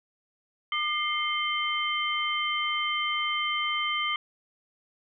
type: tone cluster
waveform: sine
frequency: 1206 / 2108 / 3099 Hz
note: D6 / C7 / G7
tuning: +46 / +12 / -21 cents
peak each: -30 dBFS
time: 0.72-4.16 s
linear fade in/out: 2 ms
effects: none